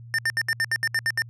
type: tone bursts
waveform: square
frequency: 1800 Hz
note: A6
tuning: 39 cents sharp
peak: -21 dBFS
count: 10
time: 0.14-1.22 s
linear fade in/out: 0 ms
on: 45 ms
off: 70 ms
effects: added 117 Hz sine -40 dBFS peak until 1.29 s + low-pass 10000 Hz 12 dB/octave